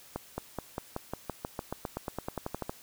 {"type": "accelerating click train", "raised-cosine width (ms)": 1, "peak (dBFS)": -19, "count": 20, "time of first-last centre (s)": [0.16, 2.695], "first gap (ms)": 220, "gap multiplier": 0.94, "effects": ["white hiss -54 dBFS RMS until 2.82 s"]}